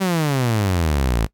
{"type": "exponential sweep", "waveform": "sawtooth", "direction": "down", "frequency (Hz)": [196.2, 51.91], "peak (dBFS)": -13, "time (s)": [0, 1.27], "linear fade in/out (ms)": 20, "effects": ["noise-tail reverb RT60 0.1 s tail -20 dB re dry"]}